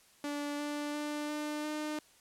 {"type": "tone with pitch steps", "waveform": "sawtooth", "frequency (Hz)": [290.4, 293.6, 296.8, 300.1, 303.4], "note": ["D4", "D4", "D4", "D4", "D#4"], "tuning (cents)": [-19, 0, 18, 38, -44], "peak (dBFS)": -31, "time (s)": [0.24, 1.99], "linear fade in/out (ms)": 2, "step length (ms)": 350, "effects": ["white hiss -63 dBFS RMS until 2.2 s", "low-pass 11000 Hz 12 dB/octave"]}